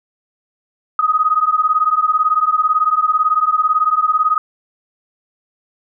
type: beating tone pair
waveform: sine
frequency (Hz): 1244.5 / 1262.5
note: D#6 / D#6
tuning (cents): 0 / +25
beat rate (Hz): 18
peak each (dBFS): -15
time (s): 0.99-4.38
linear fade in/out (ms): 2
effects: none